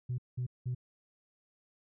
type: tone bursts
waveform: sine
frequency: 124.7 Hz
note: B2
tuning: 17 cents sharp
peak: -30 dBFS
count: 3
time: 0.09-0.749 s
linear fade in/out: 10 ms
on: 93 ms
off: 190 ms
effects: tanh soft clip ceiling -29 dBFS